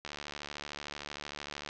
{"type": "click train", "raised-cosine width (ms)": 0.2, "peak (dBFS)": -22, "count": 121, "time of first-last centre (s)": [0.05, 1.689], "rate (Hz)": 73.2, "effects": ["low-pass 6000 Hz 12 dB/octave"]}